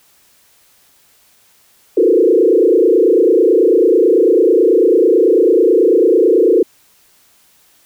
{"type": "tone with frequency modulation", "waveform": "sine", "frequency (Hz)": 406.9, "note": "G#4", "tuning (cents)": -35, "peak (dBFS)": -7, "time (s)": [1.97, 6.63], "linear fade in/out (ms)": 5, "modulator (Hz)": 29.1, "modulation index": 2.7, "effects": ["white hiss -52 dBFS RMS until 7.85 s"]}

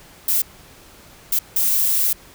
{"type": "noise bursts at uneven times", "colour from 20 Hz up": "violet", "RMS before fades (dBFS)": -18, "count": 3, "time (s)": [[0.28, 0.42], [1.32, 1.39], [1.56, 2.13]], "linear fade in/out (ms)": 5, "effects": ["pink hiss -46 dBFS RMS until 2.34 s"]}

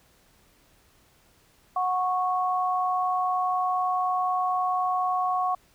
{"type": "tone pair together", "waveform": "sine", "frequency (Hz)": [733.6, 1104], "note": ["F#5", "C#6"], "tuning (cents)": [-15, -7], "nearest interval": "perfect fifth", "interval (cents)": 708, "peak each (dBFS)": [-25, -26], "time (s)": [1.76, 5.55], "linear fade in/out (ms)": 5, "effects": ["pink hiss -61 dBFS RMS until 5.74 s"]}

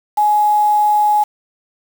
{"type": "tone with quantisation", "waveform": "sine", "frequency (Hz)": 839, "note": "G#5", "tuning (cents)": 17, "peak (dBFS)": -10, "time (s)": [0.17, 1.24], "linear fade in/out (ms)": 10, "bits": 5, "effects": []}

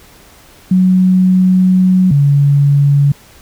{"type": "tone pair in turn", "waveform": "sine", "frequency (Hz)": [185, 142.02], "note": ["F#3", "C#3"], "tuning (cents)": [0, 42], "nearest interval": "perfect fourth", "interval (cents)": 458, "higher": "first", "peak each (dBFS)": -6, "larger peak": "neither", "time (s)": [[0.71, 2.11], [2.11, 3.12]], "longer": "first", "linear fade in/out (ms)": 5, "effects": ["pink hiss -42 dBFS RMS until 3.41 s"]}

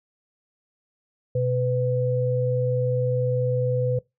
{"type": "tone pair together", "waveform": "sine", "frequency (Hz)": [125.2, 500.8], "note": ["B2", "B4"], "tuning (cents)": [24, 24], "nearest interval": "2 octaves", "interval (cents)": 2400, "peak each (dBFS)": -23, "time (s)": [1.35, 3.99], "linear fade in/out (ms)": 5, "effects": ["noise-tail reverb RT60 0.2 s tail -22 dB re dry"]}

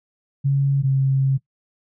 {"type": "tone pair in turn", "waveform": "sine", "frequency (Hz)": [138.59, 134.88], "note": ["C#3", "C#3"], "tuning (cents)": [0, -47], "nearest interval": "unison", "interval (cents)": 47, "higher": "first", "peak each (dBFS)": -15, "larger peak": "neither", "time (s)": [[0.44, 0.83], [0.83, 1.38]], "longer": "second", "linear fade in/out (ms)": 20, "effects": ["noise-tail reverb RT60 0.1 s tail -19 dB re dry"]}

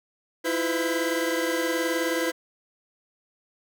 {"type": "tone cluster", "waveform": "40% pulse", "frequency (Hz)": [326.3, 345.3, 505, 1618, 1989], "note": ["E4", "F4", "B4", "G#6", "B6"], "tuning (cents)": [-18, -20, 39, -46, 12], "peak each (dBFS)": [-28, -31, -27, -32, -35], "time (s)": [0.44, 2.32], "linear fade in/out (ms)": 20, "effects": []}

